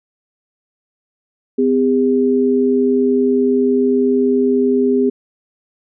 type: tone pair together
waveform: sine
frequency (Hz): 254.7 / 404.3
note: C4 / G#4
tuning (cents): -46 / -46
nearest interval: minor sixth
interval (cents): 800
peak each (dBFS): -14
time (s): 1.58-5.1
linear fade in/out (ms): 10
effects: none